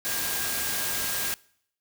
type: tone in noise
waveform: sine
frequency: 1619 Hz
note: G#6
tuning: 45 cents flat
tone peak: -38 dBFS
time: 0.05-1.34 s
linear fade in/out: 0 ms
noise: white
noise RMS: -29 dBFS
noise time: 0.05-1.34 s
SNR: -12 dB
effects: noise-tail reverb RT60 0.7 s tail -24 dB re dry